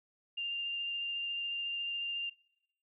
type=tone with vibrato; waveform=sine; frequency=2794 Hz; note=F7; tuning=in tune; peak=-34 dBFS; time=0.37-2.3 s; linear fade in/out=10 ms; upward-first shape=sine; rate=14 Hz; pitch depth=9 cents each way; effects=noise-tail reverb RT60 0.8 s tail -24 dB re dry